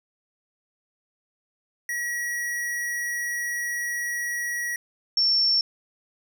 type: tone pair in turn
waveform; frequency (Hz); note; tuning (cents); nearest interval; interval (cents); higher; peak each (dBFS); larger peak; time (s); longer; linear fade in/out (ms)
square / sine; 1916 / 5431; A#6 / F8; +47 / -49; octave + tritone; 1804; second; -27 / -18; second; 1.89-4.76 / 5.17-5.61; first; 2
effects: none